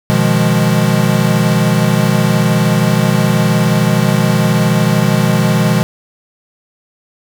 square chord, F half-diminished seventh, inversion second, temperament equal, 123.47 / 155.56 / 174.61 / 207.7 Hz, Cb3 / Eb3 / F3 / Ab3, 0 / 0 / 0 / 0 cents, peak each -16 dBFS, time 0.1-5.83 s, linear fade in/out 0 ms, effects none

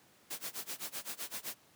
white noise with tremolo, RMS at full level -39 dBFS, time 0.3-1.55 s, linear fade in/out 10 ms, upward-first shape sine, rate 7.8 Hz, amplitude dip 95%, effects pink hiss -64 dBFS RMS until 1.75 s + high-pass 150 Hz 12 dB/octave

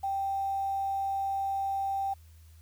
sine tone with quantisation, 784 Hz, G5, in tune, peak -28 dBFS, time 0.03-2.14 s, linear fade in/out 10 ms, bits 9, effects added 80 Hz sine -51 dBFS peak until 2.61 s + white hiss -65 dBFS RMS until 2.61 s

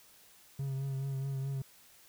triangle tone with vibrato, 135.8 Hz, C#3, 35 cents flat, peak -31 dBFS, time 0.59-1.62 s, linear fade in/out 5 ms, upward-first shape triangle, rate 4.7 Hz, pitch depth 36 cents each way, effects white hiss -60 dBFS RMS until 2.08 s

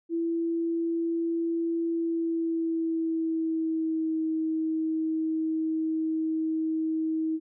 sine tone with pitch glide, 333.6 to 318.5 Hz, E4 to D#4, +21 to +41 cents, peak -25 dBFS, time 0.09-7.4 s, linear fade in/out 50 ms, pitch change -80 cents, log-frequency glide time 1.88-4.22 s, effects none

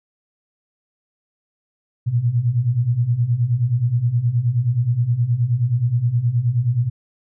sine beating tone pair, 114.4 / 123.9 Hz, A#2 / B2, -32 / +6 cents, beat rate 9.5 Hz, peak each -21 / -17 dBFS, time 2.06-6.9 s, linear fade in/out 20 ms, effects none

